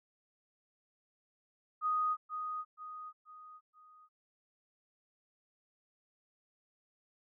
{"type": "tone with echo", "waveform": "sine", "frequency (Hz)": 1244.5, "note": "D#6", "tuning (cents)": 0, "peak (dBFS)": -29, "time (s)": [1.81, 2.17], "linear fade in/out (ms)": 50, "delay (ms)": 480, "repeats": 4, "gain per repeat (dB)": -7, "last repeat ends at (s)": 4.09, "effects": []}